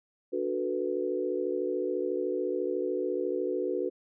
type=chord; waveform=sine; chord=B minor seventh; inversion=first; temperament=equal with one note detuned; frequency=293.7 / 367.7 / 440 / 493.9 Hz; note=D4 / F#4 / A4 / B4; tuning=0 / -11 / 0 / 0 cents; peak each=-36 / -31 / -35 / -33 dBFS; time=0.32-3.9 s; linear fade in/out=20 ms; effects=none